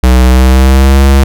square tone with pitch glide, 63.2 to 68.13 Hz, B1 to C#2, +41 to -29 cents, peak -3 dBFS, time 0.03-1.24 s, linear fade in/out 5 ms, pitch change +130 cents, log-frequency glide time 0.25-1.01 s, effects none

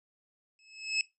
25% pulse tone with exponential growth, 2592 Hz, E7, 30 cents flat, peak -20 dBFS, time 0.59-1.01 s, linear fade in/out 1 ms, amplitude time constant 91 ms, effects noise-tail reverb RT60 0.2 s tail -20 dB re dry + resampled to 24000 Hz

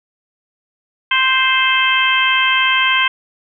harmonic tone, 523.3 Hz, C5, in tune, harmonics 2 / 3 / 4 / 5 / 6, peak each -18 / -18 / -18 / -18 / -18 dBFS, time 1.11-3.08 s, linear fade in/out 5 ms, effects none

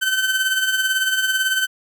30% pulse tone with tremolo, 1534 Hz, G6, 38 cents flat, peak -12 dBFS, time 0.01-1.67 s, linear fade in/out 20 ms, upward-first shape triangle, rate 18 Hz, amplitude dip 60%, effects none

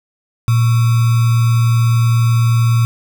sine tone with sample-and-hold, 116.3 Hz, A#2, 4 cents flat, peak -9 dBFS, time 0.48-2.85 s, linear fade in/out 0 ms, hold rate 1225 Hz, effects none

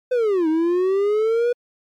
triangle linear two-way sweep, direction down then up, 515 to 310 to 489.2 Hz, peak -14 dBFS, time 0.11-1.53 s, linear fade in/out 10 ms, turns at 0.48 s, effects MP3 96 kbps

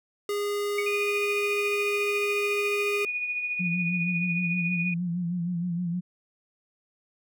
square tone, 409.8 Hz, G#4, 23 cents flat, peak -27 dBFS, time 0.29-3.05 s, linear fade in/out 2 ms
sine tone with exponential decay, 2233 Hz, C#7, 12 cents sharp, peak -23 dBFS, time 0.78-0.91 s, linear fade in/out 5 ms, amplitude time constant 27 ms
sine tone with tremolo, 2463 Hz, D#7, 18 cents flat, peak -25 dBFS, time 0.86-4.94 s, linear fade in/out 5 ms, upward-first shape triangle, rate 14 Hz, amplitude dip 50%
sine tone with vibrato, 174.4 Hz, F3, 2 cents flat, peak -26 dBFS, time 3.59-6.01 s, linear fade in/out 20 ms, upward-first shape sine, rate 6.4 Hz, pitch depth 61 cents each way
effects none

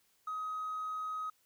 sine tone with hard clipping, 1262 Hz, D#6, 24 cents sharp, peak -36 dBFS, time 0.27-1.3 s, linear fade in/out 5 ms, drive 1 dB, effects white hiss -72 dBFS RMS until 1.45 s

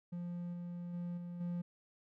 triangle tone with level steps, 174.61 Hz, F3, in tune, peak -37 / -39 / -36 / -40 / -34 dBFS, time 0.12-1.62 s, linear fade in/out 10 ms, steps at 0.53 / 0.93 / 1.17 / 1.4 s, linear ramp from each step 10 ms, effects none

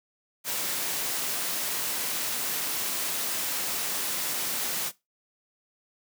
white noise, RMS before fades -30 dBFS, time 0.44-4.92 s, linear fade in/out 50 ms, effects noise-tail reverb RT60 0.2 s tail -18 dB re dry + high-pass 150 Hz 12 dB/octave

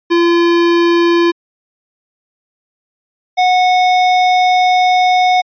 square tone pair in turn, 341.9 / 732.5 Hz, F4 / F#5, -37 / -18 cents, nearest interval octave + minor second, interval 1319 cents, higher second, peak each -9 dBFS, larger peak neither, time 0.1-1.32 / 3.37-5.42 s, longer second, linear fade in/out 20 ms, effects resampled to 11025 Hz

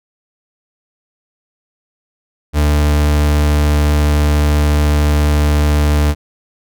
40% pulse tone, 74.1 Hz, D2, 16 cents sharp, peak -9 dBFS, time 2.53-6.15 s, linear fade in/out 50 ms, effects none

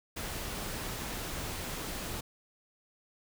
pink noise, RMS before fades -38 dBFS, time 0.16-2.21 s, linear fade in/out 10 ms, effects none

